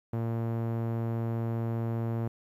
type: tone with low-pass filter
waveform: sawtooth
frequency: 115 Hz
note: A#2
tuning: 23 cents flat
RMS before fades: -31 dBFS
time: 0.13-2.28 s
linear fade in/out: 5 ms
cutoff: 980 Hz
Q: 0.54
effects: 11-bit

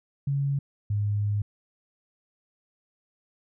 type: tone pair in turn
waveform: sine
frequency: 139.8 / 103.25 Hz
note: C#3 / G#2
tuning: +15 / -10 cents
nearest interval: perfect fourth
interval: 525 cents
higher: first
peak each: -23 dBFS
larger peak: neither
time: 0.27-0.59 / 0.9-1.42 s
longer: second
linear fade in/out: 5 ms
effects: none

